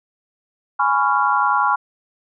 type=chord; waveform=sine; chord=C# dominant seventh; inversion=second; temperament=just; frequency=831.5 / 997.9 / 1108.7 / 1385.9 Hz; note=G#5 / B5 / C#6 / E#6; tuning=+2 / +18 / 0 / -14 cents; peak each=-20 dBFS; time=0.79-1.76 s; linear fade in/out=10 ms; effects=none